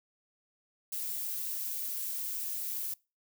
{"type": "noise with amplitude modulation", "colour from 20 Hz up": "violet", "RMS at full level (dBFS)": -34, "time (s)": [0.92, 2.94], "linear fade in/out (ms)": 5, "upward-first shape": "sine", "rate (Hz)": 203, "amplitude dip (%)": 45, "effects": ["noise-tail reverb RT60 0.3 s tail -25 dB re dry"]}